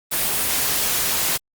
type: noise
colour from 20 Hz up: white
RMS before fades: -21 dBFS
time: 0.11-1.38 s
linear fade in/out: 20 ms
effects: Opus 32 kbps